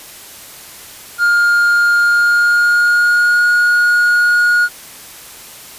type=tone with pitch glide; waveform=triangle; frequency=1411 to 1439.8 Hz; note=F6 to F#6; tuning=+17 to -48 cents; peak=-7 dBFS; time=1.18-4.69 s; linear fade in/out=50 ms; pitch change=+35 cents; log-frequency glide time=2.01-3.46 s; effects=white hiss -35 dBFS RMS until 5.78 s + resampled to 32000 Hz